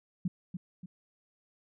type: tone with echo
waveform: sine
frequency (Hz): 180.3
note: F#3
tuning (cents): -45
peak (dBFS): -27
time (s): 0.25-0.28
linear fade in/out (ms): 5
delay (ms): 290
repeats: 2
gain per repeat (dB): -7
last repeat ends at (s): 0.86
effects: none